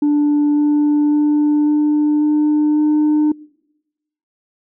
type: tone with pitch steps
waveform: sine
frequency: 293.7 / 295.4 / 297.1 / 298.8 / 300.6 / 302.3 Hz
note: D4 / D4 / D4 / D4 / D4 / D#4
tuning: 0 / +10 / +20 / +30 / +40 / -50 cents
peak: -9 dBFS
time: 0.02-3.32 s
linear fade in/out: 5 ms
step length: 550 ms
effects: noise-tail reverb RT60 1.0 s tail -26 dB re dry + tanh soft clip ceiling -10 dBFS